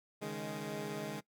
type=chord; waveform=15% pulse; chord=C# suspended second; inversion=none; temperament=equal with one note detuned; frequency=138.59 / 155.56 / 208.6 Hz; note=C#3 / D#3 / G#3; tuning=0 / 0 / +8 cents; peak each=-40 / -37 / -35 dBFS; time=0.21-1.21 s; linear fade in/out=20 ms; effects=noise-tail reverb RT60 0.1 s tail -20 dB re dry